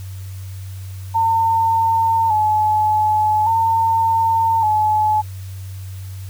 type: tone with vibrato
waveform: sine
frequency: 880 Hz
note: A5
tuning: in tune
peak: -13 dBFS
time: 1.14-5.22 s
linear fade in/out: 20 ms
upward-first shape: square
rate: 0.43 Hz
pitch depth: 48 cents each way
effects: added 95 Hz sine -28 dBFS peak until 6.29 s + white hiss -45 dBFS RMS until 6.29 s